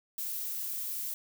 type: noise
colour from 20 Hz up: violet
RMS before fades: -36 dBFS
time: 0.18-1.14 s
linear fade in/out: 2 ms
effects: none